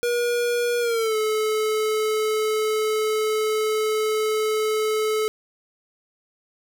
square tone with pitch glide, 479.7 to 432.3 Hz, A#4 to A4, +50 to -31 cents, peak -21 dBFS, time 0.03-5.28 s, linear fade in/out 0 ms, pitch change -181 cents, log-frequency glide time 0.8-1.16 s, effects none

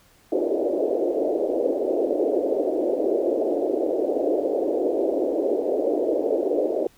pink band-pass noise, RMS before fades -23 dBFS, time 0.32-6.87 s, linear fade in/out 2 ms, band 310 to 620 Hz, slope 48 dB/octave, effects pink hiss -57 dBFS RMS until 6.97 s

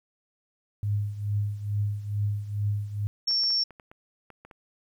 sine tone with tremolo, 103.1 Hz, G#2, 12 cents flat, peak -22 dBFS, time 0.83-3.07 s, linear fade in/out 0 ms, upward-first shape triangle, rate 2.3 Hz, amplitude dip 80%
sine tone, 5460 Hz, F8, 40 cents flat, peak -22 dBFS, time 3.27-3.64 s, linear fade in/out 10 ms
clicks, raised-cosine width 0.5 ms, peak -32 dBFS, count 9, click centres 3.311 / 3.437 / 3.505 / 3.707 / 3.798 / 3.915 / 4.303 / 4.45 / 4.512 s
effects 10-bit

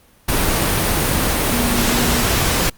sine tone in noise, 240 Hz, B3, 49 cents flat, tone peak -21 dBFS, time 1.52-2.22 s, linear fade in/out 10 ms, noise pink, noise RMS -17 dBFS, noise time 0.28-2.7 s, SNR -7 dB, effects pink hiss -52 dBFS RMS until 2.77 s + Opus 32 kbps

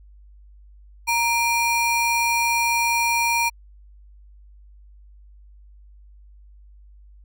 square ring-modulated tone, 1661.2 Hz, G#6, in tune, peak -16 dBFS, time 1.07-3.5 s, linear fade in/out 20 ms, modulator 730 Hz, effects added 50 Hz sine -45 dBFS peak until 7.24 s

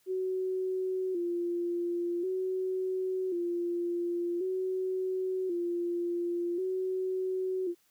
sine tone with vibrato, 360 Hz, F#4, 47 cents flat, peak -29 dBFS, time 0.06-7.75 s, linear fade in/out 50 ms, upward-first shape square, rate 0.46 Hz, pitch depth 65 cents each way, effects white hiss -69 dBFS RMS until 7.9 s

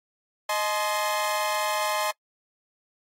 sawtooth chord, Ab major, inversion second, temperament equal with one note detuned, 622.3 / 851.5 / 1046.5 Hz, Eb5 / Ab5 / C6, 0 / +43 / 0 cents, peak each -25 dBFS, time 0.49-2.11 s, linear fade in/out 5 ms, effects noise-tail reverb RT60 0.1 s tail -26 dB re dry + AAC 48 kbps

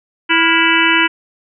harmonic tone with a mistuned harmonic, 329.6 Hz, E4, in tune, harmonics 1 / 3 / 4 / 5 / 6 / 7 / 8 / 9, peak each -18 / -18 / -18 / -18 / -18 / -18 / -18 / -18 dBFS, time 0.29-1.08 s, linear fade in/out 20 ms, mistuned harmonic 4, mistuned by +120 cents, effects none

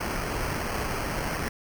pink noise with sample-and-hold, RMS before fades -30 dBFS, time 0-1.49 s, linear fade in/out 10 ms, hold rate 3675 Hz, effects none

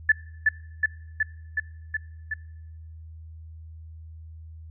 sine tone with echo, 1742 Hz, A6, 18 cents flat, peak -13 dBFS, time 0.09-0.12 s, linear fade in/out 5 ms, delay 370 ms, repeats 6, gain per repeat -2 dB, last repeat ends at 2.34 s, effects noise-tail reverb RT60 1.0 s tail -22 dB re dry + added 80 Hz sine -40 dBFS peak until 4.7 s

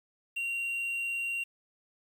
triangle tone with quantisation, 2758 Hz, F7, 22 cents flat, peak -29 dBFS, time 0.36-1.44 s, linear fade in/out 10 ms, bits 9, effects none

